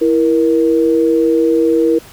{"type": "tone pair together", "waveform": "sine", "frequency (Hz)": [330, 470.9], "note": ["E4", "A#4"], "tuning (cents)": [2, 18], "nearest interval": "tritone", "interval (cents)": 616, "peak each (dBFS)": -12, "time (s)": [0.01, 1.99], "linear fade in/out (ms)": 10, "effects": ["pink hiss -39 dBFS RMS until 2.12 s"]}